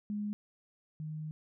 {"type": "tone pair in turn", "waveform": "sine", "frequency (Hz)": [207.7, 154.81], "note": ["G#3", "D#3"], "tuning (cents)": [0, -8], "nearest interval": "perfect fourth", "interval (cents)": 508, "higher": "first", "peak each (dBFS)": [-33, -37], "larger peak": "first", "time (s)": [[0.1, 0.33], [1, 1.31]], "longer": "second", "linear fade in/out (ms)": 0, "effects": []}